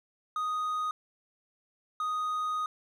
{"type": "tone pair in turn", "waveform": "triangle", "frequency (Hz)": [1244.5, 1244.5], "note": ["D#6", "D#6"], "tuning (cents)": [0, 0], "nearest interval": "unison", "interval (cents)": 0, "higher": "neither", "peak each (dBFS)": -27, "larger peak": "neither", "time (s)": [[0.36, 0.91], [2, 2.66]], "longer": "second", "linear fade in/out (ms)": 2, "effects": []}